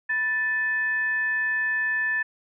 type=tone with frequency modulation; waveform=sine; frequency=1760 Hz; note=A6; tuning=in tune; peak=-22 dBFS; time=0.09-2.23 s; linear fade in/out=10 ms; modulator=778 Hz; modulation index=0.26; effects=none